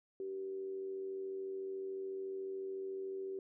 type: tone with amplitude modulation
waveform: sine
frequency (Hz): 384.8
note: G4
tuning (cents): -32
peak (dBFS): -37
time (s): 0.2-3.39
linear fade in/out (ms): 2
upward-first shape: sine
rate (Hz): 93.9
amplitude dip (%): 40
effects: none